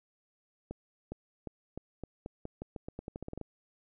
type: accelerating click train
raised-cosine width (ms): 2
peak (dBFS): -26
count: 18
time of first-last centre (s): 0.71-3.413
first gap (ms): 410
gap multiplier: 0.86
effects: none